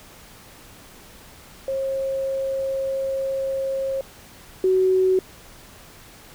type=tone pair in turn; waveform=sine; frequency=538 / 374.6 Hz; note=C5 / F#4; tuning=+48 / +21 cents; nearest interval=tritone; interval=627 cents; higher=first; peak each=-22 / -15 dBFS; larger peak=second; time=1.68-4.01 / 4.64-5.19 s; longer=first; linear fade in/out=2 ms; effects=pink hiss -46 dBFS RMS until 6.34 s